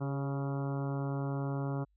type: harmonic tone with a mistuned harmonic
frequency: 139.1 Hz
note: C#3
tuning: 6 cents sharp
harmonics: 1 / 2 / 3 / 4 / 5 / 6 / 7 / 8 / 9 / 10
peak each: -33 / -39 / -43 / -45 / -47 / -49 / -50 / -51 / -52 / -53 dBFS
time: 0-1.85 s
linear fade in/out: 20 ms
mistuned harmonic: 3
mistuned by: -38 cents
effects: added 50 Hz sine -68 dBFS peak until 1.96 s